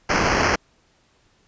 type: noise with sample-and-hold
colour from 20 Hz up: blue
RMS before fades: -19 dBFS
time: 0.09-0.56 s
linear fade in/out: 10 ms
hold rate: 3675 Hz
effects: pink hiss -61 dBFS RMS until 1.47 s + resampled to 16000 Hz